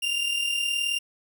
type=tone pair together; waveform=40% pulse; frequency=2761 / 2800 Hz; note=F7 / F7; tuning=-20 / +4 cents; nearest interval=unison; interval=24 cents; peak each=-30 / -24 dBFS; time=0.02-0.99 s; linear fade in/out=10 ms; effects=none